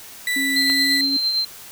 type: tone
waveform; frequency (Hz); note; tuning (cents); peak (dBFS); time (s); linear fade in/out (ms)
35% pulse; 1975.5; B6; 0; -18; 0.27-1.01; 2
type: tone with pitch glide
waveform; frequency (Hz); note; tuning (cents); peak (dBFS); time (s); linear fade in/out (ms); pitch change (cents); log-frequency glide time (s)
sine; 270.8 to 275.4; C#4 to C#4; -40 to -11; -24; 0.36-1.17; 5; +29; 0.64-0.96
type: tone with tremolo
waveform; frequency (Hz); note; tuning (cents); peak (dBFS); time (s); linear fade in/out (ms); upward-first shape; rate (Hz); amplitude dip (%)
sine; 4129; C8; -24; -16; 0.56-1.45; 5; triangle; 8.8; 45
type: clicks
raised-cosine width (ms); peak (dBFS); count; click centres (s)
0.3; -15; 2; 0.698 / 0.701
effects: white hiss -40 dBFS RMS until 1.71 s